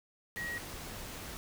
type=tone in noise; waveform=sine; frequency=1900 Hz; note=A#6; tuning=33 cents sharp; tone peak=-36 dBFS; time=0.37-0.58 s; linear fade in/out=0 ms; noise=pink; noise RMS=-44 dBFS; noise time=0.36-1.37 s; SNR=+5 dB; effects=none